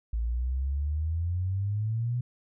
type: exponential sweep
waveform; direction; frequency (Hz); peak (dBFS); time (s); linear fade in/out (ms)
sine; up; 55 to 124.5; -26; 0.13-2.21; 5
effects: none